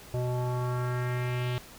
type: tone with low-pass filter sweep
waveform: square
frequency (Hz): 124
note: B2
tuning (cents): +7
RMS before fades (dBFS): -30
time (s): 0.14-1.58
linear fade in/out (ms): 0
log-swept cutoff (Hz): 630 to 3300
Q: 2.3
effects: added 60 Hz sine -59 dBFS peak until 1.78 s + pink hiss -49 dBFS RMS until 1.78 s